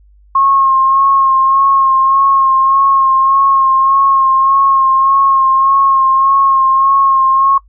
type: tone with vibrato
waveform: sine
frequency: 1078 Hz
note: C#6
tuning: 49 cents flat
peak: -7 dBFS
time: 0.35-7.58 s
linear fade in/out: 5 ms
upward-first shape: sine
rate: 1.7 Hz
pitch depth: 26 cents each way
effects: noise-tail reverb RT60 0.1 s tail -20 dB re dry + added 50 Hz sine -42 dBFS peak until 7.68 s